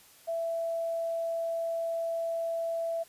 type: tone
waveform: sine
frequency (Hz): 665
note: E5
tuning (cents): +15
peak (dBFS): -29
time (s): 0.27-3.04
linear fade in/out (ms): 20
effects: white hiss -57 dBFS RMS until 3.08 s + resampled to 32000 Hz